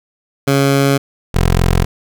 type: tone pair in turn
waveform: 15% pulse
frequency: 138.59 / 43.65 Hz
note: C#3 / F1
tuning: 0 / 0 cents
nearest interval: octave + minor sixth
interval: 2000 cents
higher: first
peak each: -4 dBFS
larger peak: neither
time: 0.47-0.98 / 1.34-1.85 s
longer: neither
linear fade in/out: 10 ms
effects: none